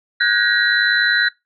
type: tone cluster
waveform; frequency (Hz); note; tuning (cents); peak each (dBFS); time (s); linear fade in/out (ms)
sine; 1453 / 1553 / 1663 / 1893 / 3999; F#6 / G6 / G#6 / A#6 / B7; -32 / -17 / +2 / +26 / +21; -20; 0.2-1.29; 10
effects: noise-tail reverb RT60 0.2 s tail -22 dB re dry